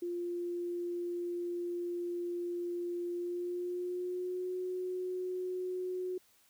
sine tone with pitch glide, 349.2 to 366.3 Hz, F4 to F#4, 0 to -17 cents, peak -34 dBFS, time 0.02-6.18 s, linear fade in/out 5 ms, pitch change +83 cents, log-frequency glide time 3.13-4.54 s, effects white hiss -67 dBFS RMS until 6.49 s

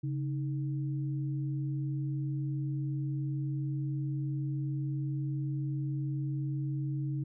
sine tone pair together, 138.58 / 311.1 Hz, C#3 / D#4, 0 / 0 cents, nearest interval octave + major second, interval 1400 cents, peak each -31 / -40 dBFS, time 0.03-7.24 s, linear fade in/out 10 ms, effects none

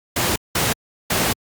pink noise bursts at uneven times, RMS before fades -19 dBFS, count 3, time 0.16-0.36 / 0.55-0.73 / 1.1-1.33 s, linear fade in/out 5 ms, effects high-pass 80 Hz 12 dB/octave + Opus 48 kbps

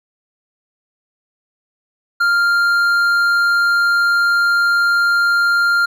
triangle tone with hard clipping, 1396.9 Hz, F6, in tune, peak -13 dBFS, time 2.2-5.86 s, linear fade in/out 10 ms, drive 9 dB, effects none

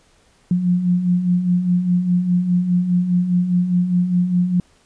sine beating tone pair, 174.61 / 179.51 Hz, F3 / F3, 0 / +48 cents, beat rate 4.9 Hz, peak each -23 / -15 dBFS, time 0.51-4.6 s, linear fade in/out 2 ms, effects pink hiss -56 dBFS RMS until 4.85 s + resampled to 22050 Hz

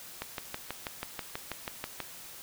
click train, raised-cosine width 0.3 ms, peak -18 dBFS, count 12, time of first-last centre 0.22-2.003 s, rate 6.17 Hz, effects white hiss -47 dBFS RMS until 2.42 s

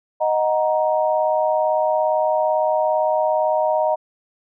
sine chord, D# minor, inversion none, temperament equal with one note detuned, 622.3 / 740 / 938.3 Hz, D#5 / F#5 / A#5, 0 / 0 / +11 cents, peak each -18 / -23 / -22 dBFS, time 0.2-3.96 s, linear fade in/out 20 ms, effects none

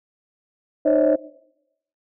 sine tone cluster, 305.4 / 528 / 564 / 639 Hz, D#4 / C5 / C#5 / D#5, -32 / +16 / +30 / +46 cents, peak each -19 dBFS, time 0.85-1.16 s, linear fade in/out 10 ms, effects noise-tail reverb RT60 0.8 s tail -18 dB re dry + tanh soft clip ceiling -8 dBFS

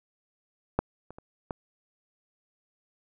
clicks, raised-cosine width 1 ms, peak -9 / -29 / -30 / -18 dBFS, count 4, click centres 0.79 / 1.106 / 1.185 / 1.508 s, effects none

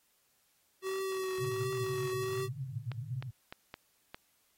square tone with vibrato, 379.5 Hz, F#4, 44 cents sharp, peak -34 dBFS, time 0.82-2.49 s, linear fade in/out 50 ms, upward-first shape triangle, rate 1.4 Hz, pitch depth 25 cents each way
white band-pass noise, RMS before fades -40 dBFS, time 1.38-3.31 s, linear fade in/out 5 ms, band 110 to 140 Hz, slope 96 dB/octave
clicks, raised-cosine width 0.3 ms, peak -26 dBFS, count 5, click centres 2.917 / 3.225 / 3.525 / 3.741 / 4.145 s
effects white hiss -72 dBFS RMS until 4.57 s + AAC 48 kbps

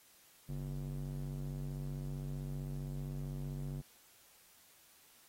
square tone with band-pass filter, 47.73 Hz, G1, 45 cents flat, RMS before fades -41 dBFS, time 0.48-3.82 s, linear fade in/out 20 ms, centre 160 Hz, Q 1.8, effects white hiss -64 dBFS RMS until 5.28 s + AAC 48 kbps

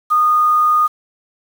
sine tone with quantisation, 1229 Hz, D#6, 22 cents flat, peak -10 dBFS, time 0.1-0.88 s, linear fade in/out 20 ms, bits 6, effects none

